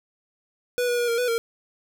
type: tone with pitch steps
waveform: square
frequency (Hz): 490.8 / 483.5 / 480 / 465.4 / 493.5 / 461.7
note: B4 / B4 / B4 / A#4 / B4 / A#4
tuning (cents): -11 / -37 / -49 / -3 / -1 / -17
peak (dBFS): -22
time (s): 0.78-1.38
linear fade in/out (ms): 0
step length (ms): 100
effects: none